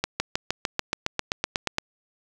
accelerating click train, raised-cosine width 0.2 ms, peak -6 dBFS, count 14, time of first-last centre 0.04-1.784 s, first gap 160 ms, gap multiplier 0.97, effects 8-bit

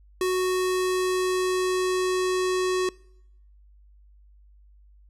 square tone with low-pass filter sweep, 369.1 Hz, F#4, 4 cents flat, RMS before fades -24 dBFS, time 0.21-2.89 s, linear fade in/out 2 ms, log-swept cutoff 12000 to 7900 Hz, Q 1.1, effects noise-tail reverb RT60 0.8 s tail -24 dB re dry + added 50 Hz sine -51 dBFS peak until 5.09 s

